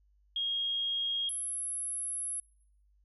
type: tone pair in turn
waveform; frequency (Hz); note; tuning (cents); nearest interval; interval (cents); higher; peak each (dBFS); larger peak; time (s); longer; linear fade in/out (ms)
sine; 3261 / 10918; G#7 / F9; -32 / -40; octave + major sixth; 2092; second; -30 / -33; first; 0.36-1.29 / 1.29-2.4; second; 2
effects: noise-tail reverb RT60 0.7 s tail -23 dB re dry + added 50 Hz sine -64 dBFS peak until 3.04 s